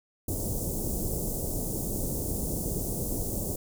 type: band-stop noise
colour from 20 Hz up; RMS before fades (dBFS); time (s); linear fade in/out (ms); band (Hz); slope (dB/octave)
pink; -31; 0.28-3.56; 5; 570 to 7400; 24
effects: none